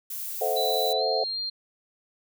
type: noise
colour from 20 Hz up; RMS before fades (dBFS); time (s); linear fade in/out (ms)
violet; -34; 0.1-0.93; 5
type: chord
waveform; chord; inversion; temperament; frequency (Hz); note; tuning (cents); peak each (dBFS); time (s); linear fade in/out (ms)
sine; F# half-diminished seventh; first; equal; 440 / 523.3 / 659.3 / 740; A4 / C5 / E5 / F#5; 0 / 0 / 0 / 0; -29; 0.41-1.24; 5
type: tone with pitch glide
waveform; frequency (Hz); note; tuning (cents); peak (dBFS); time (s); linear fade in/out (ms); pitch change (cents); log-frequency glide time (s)
sine; 3972 to 4201; B7 to C8; +9 to +6; -28; 0.56-1.5; 10; +97; 0.97-1.03
effects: none